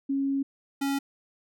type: tone pair in turn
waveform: sine / square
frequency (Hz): 274.6 / 277.1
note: C#4 / C#4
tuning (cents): -16 / -1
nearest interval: unison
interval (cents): 15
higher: second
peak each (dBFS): -24 / -26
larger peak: first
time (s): 0.09-0.43 / 0.81-0.99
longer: first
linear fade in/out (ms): 10
effects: none